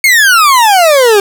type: exponential sweep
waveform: 40% pulse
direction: down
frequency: 2217 to 392 Hz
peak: -3 dBFS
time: 0.04-1.2 s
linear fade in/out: 2 ms
effects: none